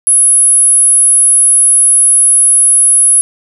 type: tone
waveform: sine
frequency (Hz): 10680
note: E9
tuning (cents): +22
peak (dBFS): -4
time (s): 0.07-3.21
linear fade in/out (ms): 0
effects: none